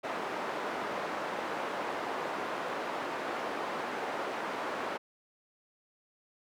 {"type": "band-pass noise", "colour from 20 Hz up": "white", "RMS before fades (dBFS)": -36, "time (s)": [0.03, 4.98], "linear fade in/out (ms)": 20, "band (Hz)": [320, 1100], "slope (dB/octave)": 12, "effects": []}